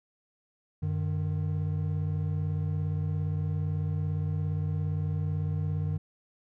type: tone pair together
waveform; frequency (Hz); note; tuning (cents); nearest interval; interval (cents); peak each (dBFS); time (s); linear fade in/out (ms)
triangle; 94.82 / 152.4; F#2 / D#3; +43 / -36; minor sixth; 821; -28; 0.82-5.98; 10
effects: none